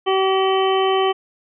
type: harmonic tone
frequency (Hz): 382.5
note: G4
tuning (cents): -42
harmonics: 1 / 2 / 3 / 5 / 6 / 7 / 8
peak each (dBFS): -17 / -21 / -23 / -32 / -34 / -35 / -26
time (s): 0.06-1.13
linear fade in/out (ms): 20
effects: none